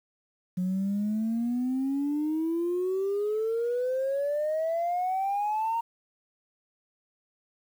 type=exponential sweep; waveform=sine; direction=up; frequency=179.6 to 932 Hz; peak=-24 dBFS; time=0.57-5.81 s; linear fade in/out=10 ms; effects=tanh soft clip ceiling -22 dBFS + 9-bit

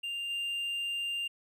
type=tone with level steps; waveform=triangle; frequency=2794 Hz; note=F7; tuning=in tune; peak=-32 / -30 dBFS; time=0.03-1.28 s; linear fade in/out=10 ms; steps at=0.29 s; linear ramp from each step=20 ms; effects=none

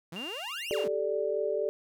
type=exponential two-way sweep; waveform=sawtooth; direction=up then down; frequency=155.56 to 3136 to 155.56 Hz; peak=-35 dBFS; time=0.12-0.88 s; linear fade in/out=5 ms; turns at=0.71 s
type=tone with tremolo; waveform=sine; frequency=2794 Hz; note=F7; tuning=in tune; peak=-36 dBFS; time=0.16-0.84 s; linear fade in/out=2 ms; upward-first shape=triangle; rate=3.1 Hz; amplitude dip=25%
type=chord; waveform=sine; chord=G suspended second; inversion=none; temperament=equal with one note detuned; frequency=392 / 436 / 587.3 Hz; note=G4 / A4 / D5; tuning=0 / -16 / 0 cents; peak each=-33 / -31 / -31 dBFS; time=0.71-1.69 s; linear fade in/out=0 ms
effects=none

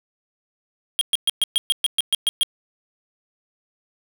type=tone bursts; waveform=square; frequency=3247 Hz; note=G#7; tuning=40 cents flat; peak=-16 dBFS; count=11; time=0.99-2.432 s; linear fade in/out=0 ms; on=22 ms; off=120 ms; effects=none

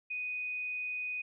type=tone; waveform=sine; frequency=2489 Hz; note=D#7; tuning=in tune; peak=-34 dBFS; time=0.1-1.22 s; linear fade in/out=10 ms; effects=none

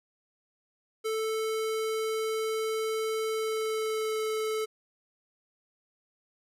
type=tone with pitch glide; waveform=square; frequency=440 to 435.7 Hz; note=A4 to A4; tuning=0 to -17 cents; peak=-29 dBFS; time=1.04-4.66 s; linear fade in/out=20 ms; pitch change=-17 cents; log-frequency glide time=3.29-4.2 s; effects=resampled to 32000 Hz

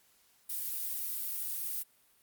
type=noise; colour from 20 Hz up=violet; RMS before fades=-36 dBFS; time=0.49-1.83 s; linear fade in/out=10 ms; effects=white hiss -67 dBFS RMS until 2.22 s + Opus 48 kbps

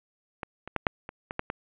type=clicks; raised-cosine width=0.5 ms; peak=-18 / -23 / -11 / -6 / -22 / -18 / -13 / -15 dBFS; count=8; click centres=0.432 / 0.676 / 0.763 / 0.868 / 1.091 / 1.309 / 1.394 / 1.501 s; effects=resampled to 8000 Hz + 8-bit

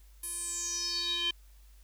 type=tone with band-pass filter sweep; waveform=square; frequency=345.7 Hz; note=F4; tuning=18 cents flat; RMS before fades=-34 dBFS; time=0.23-1.31 s; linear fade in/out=5 ms; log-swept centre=11000 to 3000 Hz; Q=8.4; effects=added 50 Hz sine -53 dBFS peak until 1.83 s + white hiss -66 dBFS RMS until 1.83 s

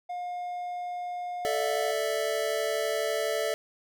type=tone; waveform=triangle; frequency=713 Hz; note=F5; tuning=36 cents sharp; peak=-30 dBFS; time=0.09-1.92 s; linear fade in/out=10 ms
type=chord; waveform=square; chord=A suspended fourth; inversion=none; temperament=equal; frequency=440 / 587.3 / 659.3 Hz; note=A4 / D5 / E5; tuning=0 / 0 / 0 cents; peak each=-32 dBFS; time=1.45-3.54 s; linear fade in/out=0 ms
effects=none

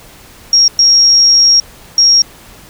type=tone bursts at uneven times; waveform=sine; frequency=5588 Hz; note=F8; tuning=in tune; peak=-4 dBFS; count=3; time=0.53-0.68 / 0.79-1.6 / 1.98-2.22 s; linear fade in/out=2 ms; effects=pink hiss -38 dBFS RMS until 2.69 s

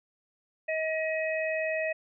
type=harmonic tone; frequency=634 Hz; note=D#5; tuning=32 cents sharp; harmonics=1 / 3 / 4; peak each=-29 / -34 / -35 dBFS; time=0.68-1.93 s; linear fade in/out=10 ms; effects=none

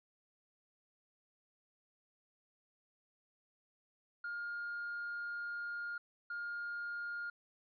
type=tone bursts at uneven times; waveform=triangle; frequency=1415 Hz; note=F6; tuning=22 cents sharp; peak=-36 dBFS; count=2; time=4.24-5.98 / 6.3-7.3 s; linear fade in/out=5 ms; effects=tanh soft clip ceiling -35 dBFS + resampled to 11025 Hz

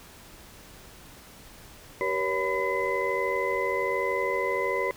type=tone cluster; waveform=sine; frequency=384.8 / 477.8 / 559 / 1002 / 2035 Hz; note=G4 / A#4 / C#5 / B5 / C7; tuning=-32 / +43 / +14 / +25 / -49 cents; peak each=-31 dBFS; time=2.01-4.91 s; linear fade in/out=0 ms; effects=pink hiss -49 dBFS RMS until 4.96 s

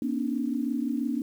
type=tone cluster; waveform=sine; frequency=237.6 / 274.9 / 300.8 Hz; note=A#3 / C#4 / D4; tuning=+33 / -14 / +42 cents; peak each=-29 / -30 / -32 dBFS; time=0.02-1.22 s; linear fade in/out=2 ms; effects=9-bit

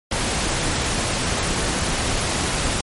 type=noise; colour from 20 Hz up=pink; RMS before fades=-22 dBFS; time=0.11-2.81 s; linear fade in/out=5 ms; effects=MP3 48 kbps

